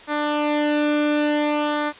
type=tone with flanger; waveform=sawtooth; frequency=297.1 Hz; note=D4; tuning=20 cents sharp; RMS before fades=-21 dBFS; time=0.07-1.93 s; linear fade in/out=50 ms; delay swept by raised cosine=0.35 to 1.04 ms; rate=0.54 Hz; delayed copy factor=-0.7; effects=white hiss -43 dBFS RMS until 1.99 s + resampled to 8000 Hz